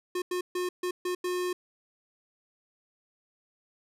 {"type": "tone bursts at uneven times", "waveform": "square", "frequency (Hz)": 360, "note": "F#4", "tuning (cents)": -47, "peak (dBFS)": -29, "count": 6, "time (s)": [[0.15, 0.22], [0.31, 0.41], [0.55, 0.69], [0.83, 0.91], [1.05, 1.15], [1.24, 1.53]], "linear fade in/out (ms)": 5, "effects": ["resampled to 32000 Hz"]}